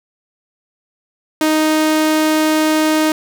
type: tone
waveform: sawtooth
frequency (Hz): 311.1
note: D#4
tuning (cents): 0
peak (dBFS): -8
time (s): 1.41-3.12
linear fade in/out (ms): 2
effects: none